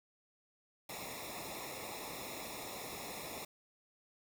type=noise with comb filter; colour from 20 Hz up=pink; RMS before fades=-45 dBFS; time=0.89-3.45 s; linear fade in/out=5 ms; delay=0.65 ms; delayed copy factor=-0.95; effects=none